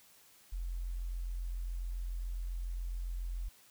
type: tone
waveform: sine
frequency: 43.62 Hz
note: F1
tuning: 1 cent flat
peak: -35 dBFS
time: 0.52-3.49 s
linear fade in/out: 10 ms
effects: white hiss -62 dBFS RMS until 3.7 s